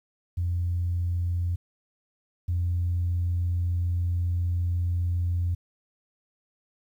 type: tone pair in turn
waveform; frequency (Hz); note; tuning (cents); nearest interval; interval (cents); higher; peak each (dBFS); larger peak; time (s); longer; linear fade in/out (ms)
sine; 87.31 / 87.31; F2 / F2; 0 / 0; unison; 0; neither; -23 / -22; second; 0.37-1.56 / 2.48-5.55; second; 10
effects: tanh soft clip ceiling -19 dBFS + 10-bit